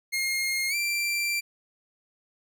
sawtooth tone with pitch glide, 2136 to 2356 Hz, C7 to D7, +35 to +5 cents, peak -22 dBFS, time 0.12-1.41 s, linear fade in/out 20 ms, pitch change +170 cents, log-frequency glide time 0.69-0.75 s, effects none

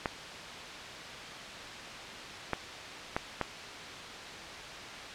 clicks, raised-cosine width 0.5 ms, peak -14 dBFS, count 4, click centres 0.058 / 2.533 / 3.165 / 3.413 s, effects white hiss -42 dBFS RMS until 5.14 s + low-pass 4000 Hz 12 dB/octave

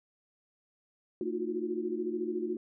sine tone cluster, 225.7 / 311.6 / 353.4 / 367.2 Hz, A3 / D#4 / F4 / F#4, +44 / +3 / +21 / -13 cents, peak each -39 / -38 / -34 / -37 dBFS, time 1.21-2.57 s, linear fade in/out 2 ms, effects none

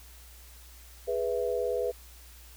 sine chord, E major, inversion first, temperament equal, 415.3 / 493.9 / 659.3 Hz, G#4 / B4 / E5, 0 / 0 / 0 cents, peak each -32 / -29 / -35 dBFS, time 1.07-1.92 s, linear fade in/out 20 ms, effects added 60 Hz sine -50 dBFS peak until 2.56 s + white hiss -54 dBFS RMS until 2.56 s

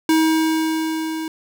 square tone with level ramp, 318.8 Hz, D#4, 42 cents sharp, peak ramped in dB -13 to -25 dBFS, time 0.09-1.28 s, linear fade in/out 2 ms, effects none

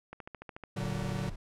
click train, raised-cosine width 0.5 ms, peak -28 dBFS, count 8, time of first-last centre 0.13-0.637 s, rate 13.8 Hz
45% pulse chord, Bb augmented, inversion none, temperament equal with one note detuned, 116.54 / 146.83 / 188.78 Hz, Bb2 / D3 / F#3, 0 / 0 / +35 cents, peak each -37 dBFS, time 0.76-1.3 s, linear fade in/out 10 ms
brown noise, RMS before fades -43 dBFS, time 0.81-1.36 s, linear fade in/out 5 ms
effects low-pass 10000 Hz 12 dB/octave

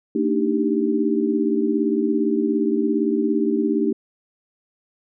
sine chord, Eb major seventh, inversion second, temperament equal with one note detuned, 227.1 / 293.7 / 311.1 / 392 Hz, Bb3 / D4 / Eb4 / G4, -45 / 0 / 0 / 0 cents, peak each -23 dBFS, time 0.15-3.93 s, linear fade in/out 5 ms, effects none

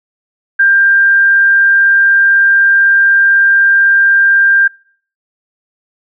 sine tone, 1591 Hz, G6, 25 cents sharp, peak -5 dBFS, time 0.59-4.68 s, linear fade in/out 10 ms, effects noise-tail reverb RT60 0.5 s tail -25 dB re dry

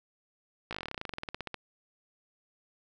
slowing click train, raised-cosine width 0.3 ms, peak -20 dBFS, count 23, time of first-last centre 0.71-1.543 s, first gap 17 ms, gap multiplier 1.07, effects none

